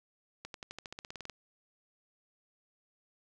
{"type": "accelerating click train", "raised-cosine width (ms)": 0.2, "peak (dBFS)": -25, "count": 14, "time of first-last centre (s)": [0.45, 1.297], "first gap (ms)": 92, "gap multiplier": 0.94, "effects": []}